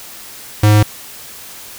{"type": "tone", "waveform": "square", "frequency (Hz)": 105.4, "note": "G#2", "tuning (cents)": 26, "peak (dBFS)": -7, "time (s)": [0.63, 0.83], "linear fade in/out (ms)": 5, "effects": ["white hiss -34 dBFS RMS until 1.78 s"]}